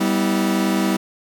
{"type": "chord", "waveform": "40% pulse", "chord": "E minor", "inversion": "first", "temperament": "equal with one note detuned", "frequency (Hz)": [196, 246.9, 323.2], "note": ["G3", "B3", "E4"], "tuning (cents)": [0, 0, -34], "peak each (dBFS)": [-19, -23, -21], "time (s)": [0, 0.97], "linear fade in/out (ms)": 10, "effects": []}